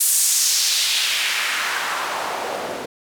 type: noise with band-pass filter sweep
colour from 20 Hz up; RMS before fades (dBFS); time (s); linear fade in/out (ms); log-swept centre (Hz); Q
white; -21; 0-2.86; 10; 10000 to 420; 1.5
effects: none